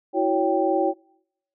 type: tone cluster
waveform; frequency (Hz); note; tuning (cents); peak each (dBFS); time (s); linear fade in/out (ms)
sine; 327.1 / 369.7 / 559 / 784; E4 / F#4 / C#5 / G5; -13 / -1 / +14 / 0; -24; 0.13-0.94; 50
effects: noise-tail reverb RT60 0.8 s tail -26 dB re dry